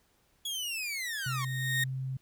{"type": "linear sweep", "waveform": "sawtooth", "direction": "down", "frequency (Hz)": [3377, 1046.5], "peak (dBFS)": -30, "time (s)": [0.45, 1.45], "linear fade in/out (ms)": 5}
{"type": "tone with exponential growth", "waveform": "35% pulse", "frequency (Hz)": 1853, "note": "A#6", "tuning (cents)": -11, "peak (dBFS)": -24, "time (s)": [0.82, 1.84], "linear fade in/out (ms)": 5, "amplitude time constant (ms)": 220}
{"type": "tone with pitch glide", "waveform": "sine", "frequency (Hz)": [130, 131.66], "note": ["C3", "C3"], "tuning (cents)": [-11, 11], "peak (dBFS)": -32, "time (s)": [1.26, 2.17], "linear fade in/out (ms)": 5, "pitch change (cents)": 22, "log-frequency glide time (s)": [1.55, 2]}
{"effects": ["pink hiss -69 dBFS RMS until 2.21 s"]}